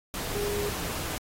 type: tone in noise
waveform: sine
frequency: 410 Hz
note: G#4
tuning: 22 cents flat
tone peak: -29 dBFS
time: 0.35-0.69 s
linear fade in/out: 0 ms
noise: pink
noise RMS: -34 dBFS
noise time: 0.14-1.18 s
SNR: +2 dB
effects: AAC 48 kbps